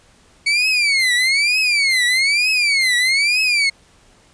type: tone with vibrato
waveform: 30% pulse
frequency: 2232 Hz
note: C#7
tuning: 11 cents sharp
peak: -11 dBFS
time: 0.46-3.7 s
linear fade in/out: 10 ms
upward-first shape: triangle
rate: 1.1 Hz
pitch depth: 260 cents each way
effects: pink hiss -52 dBFS RMS until 4.33 s + resampled to 22050 Hz